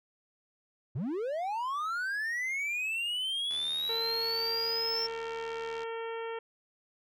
triangle linear sweep, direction up, 103.1 to 5420 Hz, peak -29 dBFS, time 0.95-5.07 s, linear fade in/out 10 ms
click train, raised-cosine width 0.2 ms, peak -29 dBFS, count 178, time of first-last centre 3.51-5.833 s, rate 76.2 Hz
harmonic tone, 456.1 Hz, A#4, 38 cents flat, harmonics 1 / 2 / 3 / 4 / 5 / 6 / 7, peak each -36 / -42 / -46 / -48 / -50 / -52 / -53 dBFS, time 3.89-6.39 s, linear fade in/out 5 ms
effects none

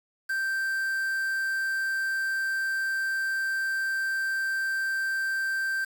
triangle tone with quantisation, 1566 Hz, G6, 2 cents flat, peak -24 dBFS, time 0.29-5.85 s, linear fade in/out 10 ms, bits 7, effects none

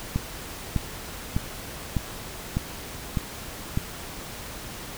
click train, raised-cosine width 5 ms, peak -11 dBFS, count 7, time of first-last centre 0.16-3.774 s, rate 1.66 Hz, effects pink hiss -38 dBFS RMS until 4.97 s

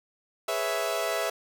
sawtooth chord, C# minor seventh, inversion second, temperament equal, 415.3 / 493.9 / 554.4 / 659.3 Hz, G#4 / B4 / C#5 / E5, 0 / 0 / 0 / 0 cents, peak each -31 / -31 / -31 / -25 dBFS, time 0.48-1.3 s, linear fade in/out 5 ms, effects none

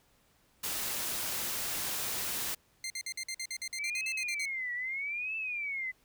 white noise, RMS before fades -35 dBFS, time 0.63-2.55 s, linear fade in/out 10 ms
15% pulse tone bursts, 2093 Hz, C7, in tune, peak -29 dBFS, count 15, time 2.84-4.455 s, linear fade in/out 2 ms, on 61 ms, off 50 ms
sine tone with vibrato, 2260 Hz, C#7, 33 cents sharp, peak -33 dBFS, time 3.78-5.92 s, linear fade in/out 20 ms, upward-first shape triangle, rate 0.79 Hz, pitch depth 280 cents each way
effects pink hiss -68 dBFS RMS until 6.04 s

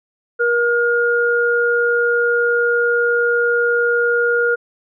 sine tone pair together, 475 / 1423.4 Hz, A#4 / F6, +33 / +33 cents, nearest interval octave + perfect fifth, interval 1900 cents, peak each -16 dBFS, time 0.39-4.56 s, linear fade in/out 20 ms, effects none

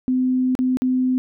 sine tone with dropouts, 255.6 Hz, C4, 40 cents flat, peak -16 dBFS, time 0.08-1.18 s, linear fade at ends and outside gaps 0 ms, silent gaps 0.552-0.59 / 0.771-0.82 s, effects none

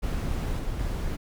brown noise with level steps, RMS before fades -28 / -31 / -29 dBFS, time 0.02-1.17 s, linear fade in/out 20 ms, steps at 0.59 / 0.79 s, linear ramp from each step 2 ms, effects none

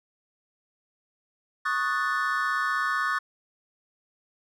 triangle chord, D# half-diminished seventh, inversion third, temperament equal, 1108.7 / 1244.5 / 1480 / 1760 Hz, C#6 / D#6 / F#6 / A6, 0 / 0 / 0 / 0 cents, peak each -28 dBFS, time 1.65-3.19 s, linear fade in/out 10 ms, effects none

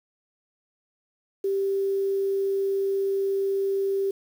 sine tone with quantisation, 391.8 Hz, G4, 1 cent flat, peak -22 dBFS, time 1.44-4.11 s, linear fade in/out 5 ms, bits 8, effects none

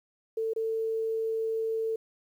sine tone with dropouts, 446.7 Hz, A4, 26 cents sharp, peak -27 dBFS, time 0.37-1.96 s, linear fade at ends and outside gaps 5 ms, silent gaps 0.535-0.561 s, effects 10-bit

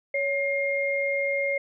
sine tone pair together, 557.8 / 2126 Hz, C#5 / C7, +11 / +27 cents, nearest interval octave + major seventh, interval 2316 cents, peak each -26 dBFS, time 0.14-1.58 s, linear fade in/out 5 ms, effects none

